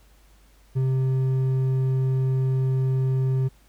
sine tone with hard clipping, 131.3 Hz, C3, 6 cents sharp, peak -21 dBFS, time 0.75-3.49 s, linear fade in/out 20 ms, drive 5 dB, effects added 50 Hz sine -53 dBFS peak until 3.68 s + pink hiss -60 dBFS RMS until 3.68 s

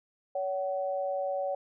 sine tone pair together, 564 / 754 Hz, C#5 / F#5, +30 / +32 cents, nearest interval perfect fourth, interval 502 cents, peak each -30 / -34 dBFS, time 0.35-1.55 s, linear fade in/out 5 ms, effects none

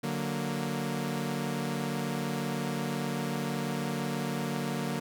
sawtooth chord, D augmented, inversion none, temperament equal, 146.83 / 185 / 233.1 Hz, D3 / F#3 / A#3, 0 / 0 / 0 cents, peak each -31 / -32 / -30 dBFS, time 0.03-5 s, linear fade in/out 10 ms, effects none

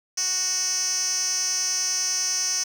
10% pulse tone with band-pass filter, 370 Hz, F#4, in tune, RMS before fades -25 dBFS, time 0.17-2.64 s, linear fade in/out 10 ms, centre 6000 Hz, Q 7.5, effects 7-bit

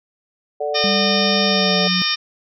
sine chord, D major, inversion second, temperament equal, 440 / 587.3 / 740 Hz, A4 / D5 / F#5, 0 / 0 / 0 cents, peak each -24 / -23 / -26 dBFS, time 0.6-1.88 s, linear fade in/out 10 ms
harmonic tone, 609 Hz, D#5, 37 cents flat, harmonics 2 / 3 / 4 / 5 / 6 / 7 / 8 / 9, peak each -28 / -27 / -26 / -26 / -23 / -33 / -26 / -22 dBFS, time 0.74-2.16 s, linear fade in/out 20 ms
sine tone with pitch glide, 198.2 to 182.8 Hz, G3 to F#3, +19 to -21 cents, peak -20 dBFS, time 0.84-2.02 s, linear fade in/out 0 ms, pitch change -140 cents, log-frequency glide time 1.46-1.78 s
effects none

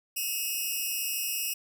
5% pulse tone pair together, 2576 / 2837 Hz, E7 / F7, -41 / +27 cents, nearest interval major second, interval 168 cents, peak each -23 dBFS, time 0.16-1.54 s, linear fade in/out 10 ms, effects none

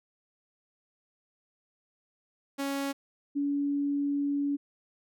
sawtooth / sine tone pair in turn, 277.2 / 284.5 Hz, C#4 / C#4, 0 / +45 cents, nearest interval unison, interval 45 cents, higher second, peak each -26 dBFS, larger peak neither, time 2.58-2.93 / 3.35-4.57 s, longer second, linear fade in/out 20 ms, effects none

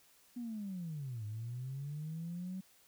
sine linear two-way sweep, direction down then up, 247.5 to 103.83 to 190.5 Hz, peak -38 dBFS, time 0.36-2.61 s, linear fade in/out 10 ms, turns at 1.25 s, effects tanh soft clip ceiling -34 dBFS + white hiss -66 dBFS RMS until 2.87 s

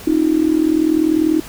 sine tone with amplitude modulation, 314.3 Hz, D#4, 18 cents sharp, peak -8 dBFS, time 0.07-1.4 s, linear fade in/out 5 ms, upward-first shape sine, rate 40.2 Hz, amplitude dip 85%, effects pink hiss -35 dBFS RMS until 1.48 s

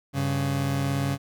30% pulse tone pair together, 98 / 138.59 Hz, G2 / C#3, 0 / 0 cents, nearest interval tritone, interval 600 cents, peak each -28 / -22 dBFS, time 0.13-1.18 s, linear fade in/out 50 ms, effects none

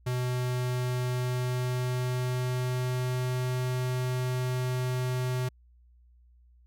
square tone with pitch glide, 125.2 to 126.65 Hz, B2 to B2, +24 to +44 cents, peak -28 dBFS, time 0.06-5.49 s, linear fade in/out 10 ms, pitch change +20 cents, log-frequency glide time 1.07-3.62 s, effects added 60 Hz sine -56 dBFS peak until 6.66 s

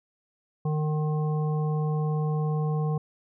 harmonic tone, 152.9 Hz, D#3, 30 cents flat, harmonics 1 / 3 / 5 / 7, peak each -24 / -34 / -38 / -41 dBFS, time 0.65-2.98 s, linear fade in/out 5 ms, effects none

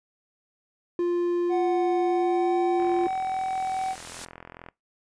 triangle tone, 349.2 Hz, F4, in tune, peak -20 dBFS, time 0.99-3.07 s, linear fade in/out 2 ms
triangle tone with pitch glide, 740 to 759 Hz, F#5 to F#5, 0 to +44 cents, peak -24 dBFS, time 1.49-3.96 s, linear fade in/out 50 ms, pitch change +44 cents, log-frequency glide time 2.03-2.6 s
white noise with exponential growth, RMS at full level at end -37 dBFS, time 1.9-4.25 s, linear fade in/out 2 ms, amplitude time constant 510 ms
click train, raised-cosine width 0.5 ms, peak -26 dBFS, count 81, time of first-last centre 2.8-4.687 s, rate 42.4 Hz
effects noise-tail reverb RT60 0.2 s tail -23 dB re dry + resampled to 22050 Hz

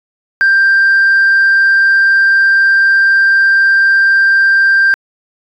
sine tone, 1581 Hz, G6, 14 cents sharp, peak -4 dBFS, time 0.41-4.94 s, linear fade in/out 0 ms, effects tanh soft clip ceiling -4 dBFS

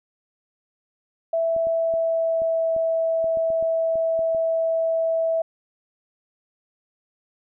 sine tone with pitch glide, 660 to 654.3 Hz, E5 to E5, +2 to -13 cents, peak -19 dBFS, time 1.33-5.42 s, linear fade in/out 5 ms, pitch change -15 cents, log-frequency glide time 1.55-2.7 s
clicks, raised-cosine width 2 ms, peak -27 dBFS, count 12, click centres 1.564 / 1.67 / 1.939 / 2.419 / 2.764 / 3.243 / 3.372 / 3.503 / 3.626 / 3.956 / 4.192 / 4.348 s
effects none

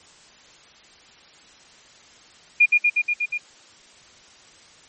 sine tone with echo, 2424 Hz, D#7, 46 cents flat, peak -10 dBFS, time 2.6-2.66 s, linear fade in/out 10 ms, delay 120 ms, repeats 6, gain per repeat -2 dB, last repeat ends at 3.38 s, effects white hiss -50 dBFS RMS until 4.88 s + MP3 32 kbps

